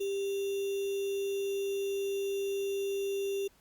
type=tone with sample-and-hold; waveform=sine; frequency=395.4 Hz; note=G4; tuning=15 cents sharp; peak=-30 dBFS; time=0-3.48 s; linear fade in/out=10 ms; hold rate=3150 Hz; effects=pink hiss -65 dBFS RMS until 3.6 s + Opus 48 kbps